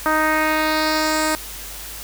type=tone with low-pass filter sweep; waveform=10% pulse; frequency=311.1 Hz; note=D#4; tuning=in tune; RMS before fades=-19 dBFS; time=0.06-1.35 s; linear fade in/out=0 ms; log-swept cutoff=1400 to 10000 Hz; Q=1.9; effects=added 50 Hz sine -39 dBFS peak until 2.03 s + white hiss -34 dBFS RMS until 2.03 s